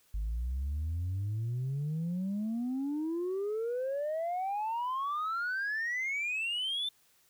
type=exponential sweep; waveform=sine; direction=up; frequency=50.3 to 3580 Hz; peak=-29 dBFS; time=0.14-6.89 s; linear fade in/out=5 ms; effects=tanh soft clip ceiling -29 dBFS + white hiss -67 dBFS RMS until 7.29 s